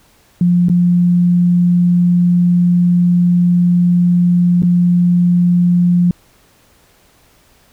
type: tone with dropouts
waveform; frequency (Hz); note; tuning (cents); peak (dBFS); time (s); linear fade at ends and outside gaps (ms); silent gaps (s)
sine; 176; F3; +14; -8; 0.41-6.11; 2; 0.686-0.697 / 4.622-4.632
effects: pink hiss -51 dBFS RMS until 7.72 s